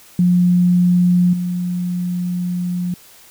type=tone with level steps; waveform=sine; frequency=178 Hz; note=F3; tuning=33 cents sharp; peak=-10 / -18 dBFS; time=0.19-2.94 s; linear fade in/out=2 ms; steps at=1.33 s; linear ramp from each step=5 ms; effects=white hiss -45 dBFS RMS until 3.3 s